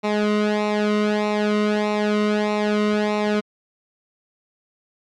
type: tone with flanger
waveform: sawtooth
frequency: 210 Hz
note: G#3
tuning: 19 cents sharp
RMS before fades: -20 dBFS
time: 0.03-3.41 s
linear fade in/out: 20 ms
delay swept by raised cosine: 0.62 to 1.22 ms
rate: 1.6 Hz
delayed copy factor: -0.85
effects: low-pass 4000 Hz 12 dB/octave + MP3 96 kbps

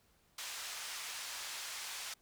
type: band-pass noise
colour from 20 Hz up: white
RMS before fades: -44 dBFS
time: 0.38-2.14 s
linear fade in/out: 5 ms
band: 880 to 7000 Hz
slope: 12 dB/octave
effects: pink hiss -71 dBFS RMS until 2.21 s

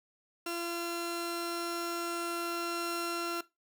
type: tone pair together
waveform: sawtooth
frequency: 341.8 / 1367 Hz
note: F4 / F6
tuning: -37 / -37 cents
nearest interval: 2 octaves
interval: 2400 cents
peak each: -32 / -33 dBFS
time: 0.46-3.41 s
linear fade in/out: 5 ms
effects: noise-tail reverb RT60 0.2 s tail -18 dB re dry

